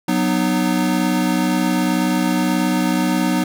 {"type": "chord", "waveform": "square", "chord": "B major", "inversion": "second", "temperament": "equal with one note detuned", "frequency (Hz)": [185, 246.9, 305.6], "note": ["F#3", "B3", "D#4"], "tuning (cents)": [0, 0, -31], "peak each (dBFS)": -21, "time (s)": [0.08, 3.44], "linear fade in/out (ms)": 5, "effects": []}